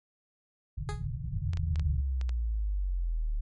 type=low-pass noise; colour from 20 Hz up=white; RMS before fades=-34 dBFS; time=0.77-2.01 s; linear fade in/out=10 ms; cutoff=160 Hz; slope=96 dB/octave
type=tone with exponential decay; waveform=15% pulse; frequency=415.3 Hz; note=G#4; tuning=in tune; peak=-27 dBFS; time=0.89-1.06 s; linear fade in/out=0 ms; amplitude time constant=35 ms
type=exponential sweep; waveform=sine; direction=down; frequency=89.7 to 36.16 Hz; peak=-27 dBFS; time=1.45-3.41 s; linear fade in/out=10 ms
type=clicks; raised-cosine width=0.2 ms; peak=-25 dBFS; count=6; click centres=1.534 / 1.572 / 1.758 / 1.796 / 2.213 / 2.293 s
effects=MP3 48 kbps